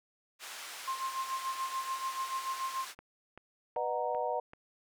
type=band-pass noise; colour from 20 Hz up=pink; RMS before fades=-45 dBFS; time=0.39-2.95 s; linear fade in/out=50 ms; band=1100 to 11000 Hz; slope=12 dB/octave
type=tone with tremolo; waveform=sine; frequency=1058 Hz; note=C6; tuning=19 cents sharp; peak=-31 dBFS; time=0.87-2.85 s; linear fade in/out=10 ms; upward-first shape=sine; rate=6.9 Hz; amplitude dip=70%
type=click train; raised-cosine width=0.5 ms; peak=-34 dBFS; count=5; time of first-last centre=2.99-4.534 s; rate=2.59 Hz
type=chord; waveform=sine; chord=B major seventh; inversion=none; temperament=equal with one note detuned; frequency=493.9 / 608.4 / 740 / 932.3 Hz; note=B4 / D#5 / F#5 / A#5; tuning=0 / -39 / 0 / 0 cents; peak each=-36 dBFS; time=3.76-4.4 s; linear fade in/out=5 ms
effects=none